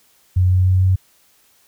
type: tone with pitch steps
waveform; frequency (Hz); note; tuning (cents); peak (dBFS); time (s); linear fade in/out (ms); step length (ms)
sine; 91.4 / 92.14 / 92.89 / 93.64; F#2 / F#2 / F#2 / F#2; -21 / -7 / +7 / +21; -11; 0.36-0.96; 10; 150
effects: white hiss -56 dBFS RMS until 1.67 s